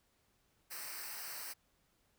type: noise with comb filter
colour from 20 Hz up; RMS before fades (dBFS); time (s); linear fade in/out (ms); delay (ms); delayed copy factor
white; -45; 0.7-1.54; 20; 0.29; -0.8
effects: pink hiss -75 dBFS RMS until 2.18 s